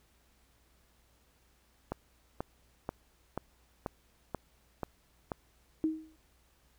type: click train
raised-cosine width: 1 ms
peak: -20 dBFS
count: 8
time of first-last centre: 1.92-5.318 s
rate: 2.06 Hz
type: tone with exponential decay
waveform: sine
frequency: 315.7 Hz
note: D#4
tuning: 25 cents sharp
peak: -24 dBFS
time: 5.84-6.16 s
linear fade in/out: 0 ms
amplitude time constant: 68 ms
effects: added 60 Hz sine -69 dBFS peak until 6.78 s + pink hiss -69 dBFS RMS until 6.78 s

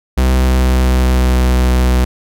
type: tone with pitch glide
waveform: 45% pulse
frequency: 64.1 to 62.78 Hz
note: C2 to B1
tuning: -35 to +29 cents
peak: -9 dBFS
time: 0.17-2.05 s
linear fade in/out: 10 ms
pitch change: -36 cents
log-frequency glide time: 0.32-1.55 s
effects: none

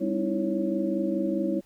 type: tone cluster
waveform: sine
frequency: 199.3 / 259 / 306.2 / 331 / 553 Hz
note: G3 / C4 / D#4 / E4 / C#5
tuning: +29 / -17 / -28 / +7 / -4 cents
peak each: -30 / -33 / -32 / -28 / -32 dBFS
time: 0-1.61 s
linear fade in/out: 20 ms
effects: pink hiss -62 dBFS RMS until 1.65 s

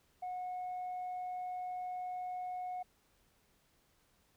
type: tone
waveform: sine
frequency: 729 Hz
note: F#5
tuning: 26 cents flat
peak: -36 dBFS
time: 0.22-2.83 s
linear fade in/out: 10 ms
effects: tanh soft clip ceiling -36 dBFS + pink hiss -72 dBFS RMS until 4.36 s

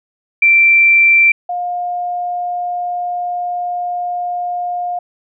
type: tone pair in turn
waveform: sine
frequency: 2349 / 710.2 Hz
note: D7 / F5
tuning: 0 / +29 cents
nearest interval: octave + major sixth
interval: 2071 cents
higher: first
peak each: -6 / -17 dBFS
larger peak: first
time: 0.42-1.32 / 1.49-4.99 s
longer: second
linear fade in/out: 5 ms
effects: none

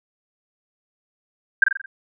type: tone with echo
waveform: sine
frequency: 1590 Hz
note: G6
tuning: 24 cents sharp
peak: -8 dBFS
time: 1.62-1.64 s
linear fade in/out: 5 ms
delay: 44 ms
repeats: 5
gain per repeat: -5 dB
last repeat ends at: 1.86 s
effects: none

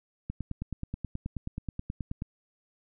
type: click train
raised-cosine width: 5 ms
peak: -21 dBFS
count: 19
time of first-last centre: 0.3-2.221 s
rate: 9.37 Hz
effects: none

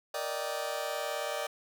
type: chord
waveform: sawtooth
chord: Eb major seventh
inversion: second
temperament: just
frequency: 466.7 / 583.4 / 622.3 / 777.8 Hz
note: Bb4 / D5 / Eb5 / G5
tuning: +2 / -12 / 0 / -14 cents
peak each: -38 / -32 / -34 / -36 dBFS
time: 0.14-1.47 s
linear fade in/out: 5 ms
effects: none

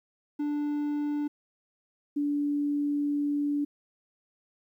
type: tone pair in turn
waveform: triangle / sine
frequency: 293.7 / 289.8 Hz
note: D4 / D4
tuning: 0 / -23 cents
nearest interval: unison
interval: 23 cents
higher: first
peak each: -25 dBFS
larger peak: neither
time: 0.39-1.28 / 2.16-3.65 s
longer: second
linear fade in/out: 10 ms
effects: 11-bit

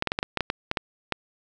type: clicks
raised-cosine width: 0.3 ms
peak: -8 dBFS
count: 11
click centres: 0.024 / 0.073 / 0.119 / 0.189 / 0.229 / 0.373 / 0.407 / 0.501 / 0.714 / 0.772 / 1.123 s
effects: none

